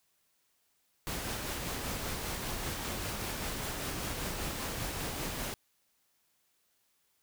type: noise with tremolo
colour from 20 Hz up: pink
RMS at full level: -36 dBFS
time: 1.07-5.54 s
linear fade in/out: 0 ms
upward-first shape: sine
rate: 5.1 Hz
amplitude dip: 25%
effects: white hiss -74 dBFS RMS until 7.22 s